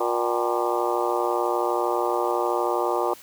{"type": "harmonic tone with a mistuned harmonic", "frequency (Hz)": 119.1, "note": "A#2", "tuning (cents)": 38, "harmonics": [3, 4, 5, 6, 7, 8, 9, 10], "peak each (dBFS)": [-27, -28, -29, -30, -30, -31, -32, -32], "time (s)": [0, 3.14], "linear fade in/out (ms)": 5, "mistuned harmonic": 6, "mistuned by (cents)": 110, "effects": ["white hiss -47 dBFS RMS until 3.22 s"]}